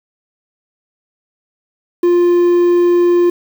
triangle tone with quantisation, 349.9 Hz, F4, 3 cents sharp, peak -6 dBFS, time 2.03-3.3 s, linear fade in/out 5 ms, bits 6, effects none

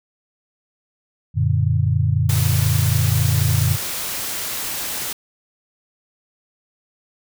sine chord, Gb augmented, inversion none, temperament equal, 92.5 / 116.54 / 146.83 Hz, Gb2 / Bb2 / D3, 0 / 0 / 0 cents, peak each -19 / -19 / -20 dBFS, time 1.34-3.78 s, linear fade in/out 50 ms
white noise, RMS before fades -26 dBFS, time 2.29-5.13 s, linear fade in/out 5 ms
effects none

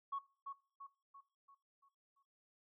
sine tone with echo, 1108.7 Hz, C#6, in tune, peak -37 dBFS, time 0.12-0.19 s, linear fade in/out 10 ms, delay 340 ms, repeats 6, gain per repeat -6 dB, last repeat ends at 2.23 s, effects noise-tail reverb RT60 0.4 s tail -19 dB re dry + tanh soft clip ceiling -33 dBFS

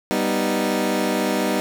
20% pulse chord, G augmented, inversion none, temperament equal, 196 / 246.9 / 311.1 Hz, G3 / B3 / D#4, 0 / 0 / 0 cents, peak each -19 dBFS, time 0.11-1.6 s, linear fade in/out 0 ms, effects none

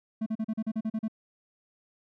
triangle tone bursts, 220 Hz, A3, in tune, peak -25 dBFS, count 10, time 0.21-1.082 s, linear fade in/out 10 ms, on 53 ms, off 38 ms, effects none

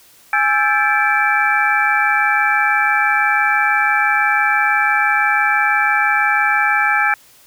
sine tone cluster, 829 / 1327 / 1586 / 1732 / 2325 Hz, G#5 / E6 / G6 / A6 / D7, -3 / +11 / +20 / -28 / -18 cents, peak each -19 dBFS, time 0.33-7.14 s, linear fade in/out 2 ms, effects white hiss -48 dBFS RMS until 7.46 s

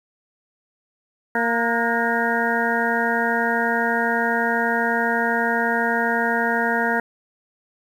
harmonic tone with a mistuned harmonic, 232 Hz, A#3, 8 cents flat, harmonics 1 / 2 / 3 / 4 / 6 / 7 / 8, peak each -26 / -26 / -26 / -26 / -26 / -26 / -26 dBFS, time 1.35-7 s, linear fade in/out 2 ms, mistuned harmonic 6, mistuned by +52 cents, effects 8-bit

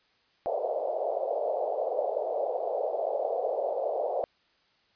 white band-pass noise, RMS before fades -30 dBFS, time 0.46-4.24 s, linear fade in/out 0 ms, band 470 to 690 Hz, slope 48 dB/octave, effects white hiss -67 dBFS RMS until 4.95 s + resampled to 11025 Hz

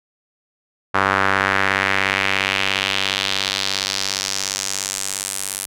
sawtooth tone with band-pass filter sweep, 97.1 Hz, G2, 16 cents flat, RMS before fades -21 dBFS, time 0.94-5.66 s, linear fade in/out 10 ms, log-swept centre 1300 to 10000 Hz, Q 2, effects none

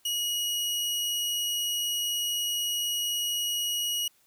sawtooth tone, 2901 Hz, F#7, 35 cents flat, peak -24 dBFS, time 0.05-4.08 s, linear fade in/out 5 ms, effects white hiss -65 dBFS RMS until 4.26 s

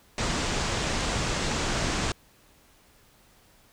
pink low-pass noise, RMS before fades -28 dBFS, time 0.18-2.12 s, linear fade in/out 2 ms, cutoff 8100 Hz, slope 48 dB/octave, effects pink hiss -59 dBFS RMS until 3.72 s

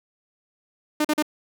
sawtooth tone bursts, 302.5 Hz, D#4, 49 cents flat, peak -15 dBFS, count 3, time 1-1.225 s, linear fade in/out 5 ms, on 47 ms, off 42 ms, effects none

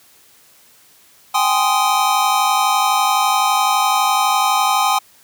square chord, Ab major seventh, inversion third, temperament just, 778.7 / 830.6 / 1038.3 / 1245.9 Hz, G5 / Ab5 / C6 / Eb6, -12 / 0 / -14 / +2 cents, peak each -20 dBFS, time 1.34-4.99 s, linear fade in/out 10 ms, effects white hiss -50 dBFS RMS until 5.23 s + high-pass 60 Hz 12 dB/octave

